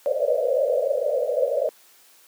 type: band-pass noise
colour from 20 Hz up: white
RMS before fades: -22 dBFS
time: 0.06-1.69 s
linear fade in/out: 0 ms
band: 480 to 620 Hz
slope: 96 dB/octave
effects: white hiss -54 dBFS RMS until 2.27 s + high-pass 300 Hz 12 dB/octave